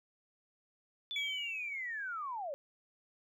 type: linear sweep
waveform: sine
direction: down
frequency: 3520 to 535 Hz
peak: -37 dBFS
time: 1.11-2.54 s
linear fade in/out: 0 ms
type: tone with exponential decay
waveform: triangle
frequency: 2285 Hz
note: D7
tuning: 48 cents flat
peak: -32 dBFS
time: 1.16-2.36 s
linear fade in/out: 2 ms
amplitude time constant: 260 ms
effects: none